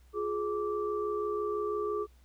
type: tone cluster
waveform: sine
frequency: 353.1 / 419.1 / 1167 Hz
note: F4 / G#4 / D6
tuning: +19 / +16 / -11 cents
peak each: -38 / -31 / -37 dBFS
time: 0.13-2.07 s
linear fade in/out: 50 ms
effects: added 62 Hz sine -56 dBFS peak until 2.24 s + pink hiss -68 dBFS RMS until 2.24 s